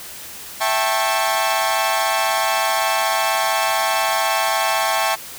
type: chord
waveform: sawtooth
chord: A dominant seventh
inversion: second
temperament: equal with one note detuned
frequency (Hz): 659.3 / 784 / 880 / 1094.1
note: E5 / G5 / A5 / C#6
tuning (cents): 0 / 0 / 0 / -23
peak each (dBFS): -19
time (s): 0.6-5.16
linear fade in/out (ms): 20
effects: white hiss -35 dBFS RMS until 5.38 s